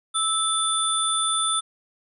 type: tone cluster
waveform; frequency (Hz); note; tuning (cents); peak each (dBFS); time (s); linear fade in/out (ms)
sine; 1308 / 3520 / 9260; E6 / A7 / D9; -14 / 0 / -25; -25; 0.14-1.61; 20
effects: none